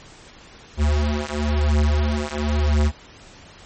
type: beating tone pair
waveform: square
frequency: 73.7 / 74.68 Hz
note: D2 / D2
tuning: +7 / +30 cents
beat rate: 0.98 Hz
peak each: -21 dBFS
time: 0.77-2.92 s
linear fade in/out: 50 ms
effects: pink hiss -45 dBFS RMS until 3.65 s + MP3 32 kbps